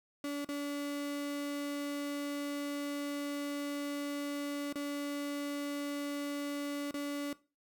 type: tone with dropouts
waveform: 35% pulse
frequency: 286.9 Hz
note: D4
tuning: 40 cents flat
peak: -33 dBFS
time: 0.24-7.33 s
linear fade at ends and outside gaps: 2 ms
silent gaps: 0.447-0.488 / 4.727-4.756 / 6.91-6.941 s
effects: noise-tail reverb RT60 0.3 s tail -18 dB re dry